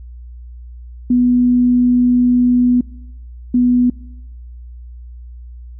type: tone bursts at uneven times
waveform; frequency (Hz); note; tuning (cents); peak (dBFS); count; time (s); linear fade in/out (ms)
sine; 246.3; B3; -5; -9; 2; 1.1-2.81 / 3.54-3.9; 5
effects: noise-tail reverb RT60 1.0 s tail -24 dB re dry + added 60 Hz sine -31 dBFS peak until 5.79 s